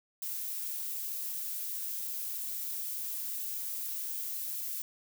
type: noise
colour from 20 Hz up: violet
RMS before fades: -37 dBFS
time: 0.22-4.82 s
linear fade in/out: 2 ms
effects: none